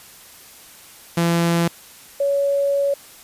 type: tone pair in turn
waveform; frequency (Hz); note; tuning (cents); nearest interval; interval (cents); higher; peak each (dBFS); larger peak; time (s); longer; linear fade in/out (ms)
sawtooth / sine; 169.5 / 561.1; E3 / C#5; +49 / +21; octave + major sixth; 2072; second; -12 / -16; first; 1.17-1.68 / 2.2-2.94; second; 5
effects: white hiss -44 dBFS RMS until 3.23 s + resampled to 32000 Hz